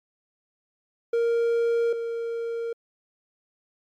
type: tone pair in turn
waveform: triangle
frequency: 466.2 / 463.5 Hz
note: A#4 / A#4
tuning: 0 / -10 cents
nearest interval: unison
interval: 10 cents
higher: first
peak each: -18 / -25 dBFS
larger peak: first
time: 1.13-1.93 / 1.93-2.73 s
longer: neither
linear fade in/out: 5 ms
effects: MP3 96 kbps